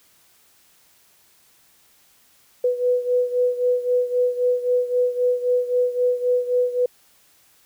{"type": "beating tone pair", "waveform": "sine", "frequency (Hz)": [493.9, 497.7], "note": ["B4", "B4"], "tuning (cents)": [0, 13], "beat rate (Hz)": 3.8, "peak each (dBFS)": [-19, -23], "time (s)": [2.64, 6.86], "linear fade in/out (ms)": 5, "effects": ["white hiss -57 dBFS RMS until 7.65 s"]}